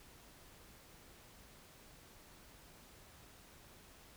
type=silence; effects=pink hiss -60 dBFS RMS until 4.16 s